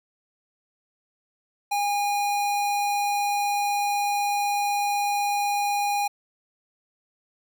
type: tone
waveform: square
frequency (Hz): 816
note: G#5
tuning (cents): -31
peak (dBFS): -23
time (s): 1.71-6.08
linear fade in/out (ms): 10
effects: none

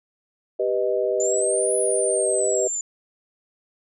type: chord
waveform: sine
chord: G augmented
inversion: none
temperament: equal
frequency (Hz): 392 / 493.9 / 622.3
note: G4 / B4 / D#5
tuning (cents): 0 / 0 / 0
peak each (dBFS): -24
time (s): 0.59-2.68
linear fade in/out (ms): 10
type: exponential two-way sweep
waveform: sine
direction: up then down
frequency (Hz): 7040 to 10000 to 7040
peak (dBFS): -24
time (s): 1.2-2.81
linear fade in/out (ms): 2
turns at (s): 1.75
effects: none

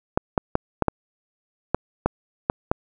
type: clicks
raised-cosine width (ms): 1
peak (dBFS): -4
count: 9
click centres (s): 0.175 / 0.378 / 0.554 / 0.823 / 0.883 / 1.746 / 2.06 / 2.499 / 2.715
effects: none

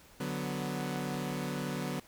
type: chord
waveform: sawtooth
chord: B minor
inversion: first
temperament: equal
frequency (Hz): 146.83 / 185 / 246.9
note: D3 / F#3 / B3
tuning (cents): 0 / 0 / 0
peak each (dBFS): -34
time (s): 0.2-2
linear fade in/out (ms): 5
effects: pink hiss -58 dBFS RMS until 2.07 s

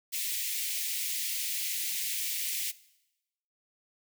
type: high-pass noise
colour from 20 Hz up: white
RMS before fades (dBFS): -33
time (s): 0.12-2.72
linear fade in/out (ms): 20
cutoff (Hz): 2000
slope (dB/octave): 48
effects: noise-tail reverb RT60 0.9 s tail -19 dB re dry

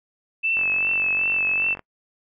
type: tone with vibrato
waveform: sine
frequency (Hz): 2635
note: E7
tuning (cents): -1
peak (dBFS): -19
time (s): 0.43-1.75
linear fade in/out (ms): 20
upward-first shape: triangle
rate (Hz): 2.6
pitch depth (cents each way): 35
type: click train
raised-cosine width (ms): 0.5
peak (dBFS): -21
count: 58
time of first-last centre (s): 0.57-1.793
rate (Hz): 46.6
effects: noise-tail reverb RT60 0.1 s tail -26 dB re dry

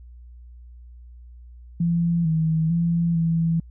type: tone with pitch steps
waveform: sine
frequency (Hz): 169.7 / 160 / 169.1 / 165.1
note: F3 / D#3 / E3 / E3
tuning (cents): -49 / +49 / +44 / +3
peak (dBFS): -18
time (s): 1.8-3.6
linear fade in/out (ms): 5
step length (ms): 450
effects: added 60 Hz sine -41 dBFS peak until 3.7 s

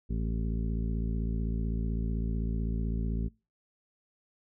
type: harmonic tone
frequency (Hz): 55.8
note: A1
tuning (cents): +25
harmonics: 1 / 2 / 3 / 4 / 5 / 7 / 8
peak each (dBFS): -30 / -37 / -37 / -38 / -45 / -47 / -54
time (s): 0.09-3.29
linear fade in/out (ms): 20
effects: noise-tail reverb RT60 0.3 s tail -25 dB re dry

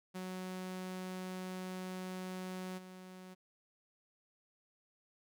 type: tone with level steps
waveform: sawtooth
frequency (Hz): 185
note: F#3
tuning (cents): 0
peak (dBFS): -37 / -46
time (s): 0.14-3.35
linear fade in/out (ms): 20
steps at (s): 2.77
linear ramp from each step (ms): 20
effects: none

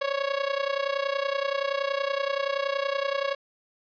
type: tone with amplitude modulation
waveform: sawtooth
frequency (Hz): 554.4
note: C#5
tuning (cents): 0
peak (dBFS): -18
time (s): 0.01-3.35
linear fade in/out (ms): 10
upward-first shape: sine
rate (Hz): 30.6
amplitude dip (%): 80
effects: resampled to 11025 Hz

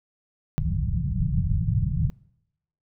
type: low-pass noise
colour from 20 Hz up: white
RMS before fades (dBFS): -24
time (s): 0.58-2.1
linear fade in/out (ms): 0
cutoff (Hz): 180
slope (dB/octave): 96
effects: noise-tail reverb RT60 0.8 s tail -24 dB re dry

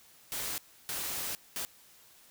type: noise bursts at uneven times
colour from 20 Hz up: white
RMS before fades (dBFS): -36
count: 3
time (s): 0.32-0.58 / 0.89-1.35 / 1.56-1.65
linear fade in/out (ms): 0
effects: white hiss -59 dBFS RMS until 2.3 s

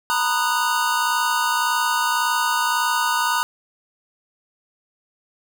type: chord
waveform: square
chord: B major seventh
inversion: third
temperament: just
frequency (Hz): 926 / 987.8 / 1234.7 / 1481.6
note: A#5 / B5 / D#6 / F#6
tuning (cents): -12 / 0 / -14 / +2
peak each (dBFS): -25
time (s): 0.1-3.43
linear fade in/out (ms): 0
effects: none

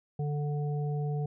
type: harmonic tone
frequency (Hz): 146.9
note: D3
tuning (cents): +1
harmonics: 1 / 3 / 5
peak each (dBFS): -29 / -39 / -43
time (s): 0.19-1.26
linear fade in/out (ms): 5
effects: none

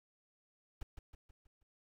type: noise with echo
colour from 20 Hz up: brown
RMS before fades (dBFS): -41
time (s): 0.81-0.83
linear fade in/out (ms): 2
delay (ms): 160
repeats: 5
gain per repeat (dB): -6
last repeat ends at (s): 1.63
effects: none

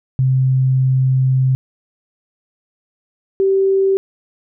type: tone pair in turn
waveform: sine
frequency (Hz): 130.81 / 387.3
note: C3 / G4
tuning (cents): 0 / -21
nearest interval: octave + perfect fifth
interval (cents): 1879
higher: second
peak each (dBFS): -11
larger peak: neither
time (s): 0.19-1.55 / 3.4-3.97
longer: first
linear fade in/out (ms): 0
effects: none

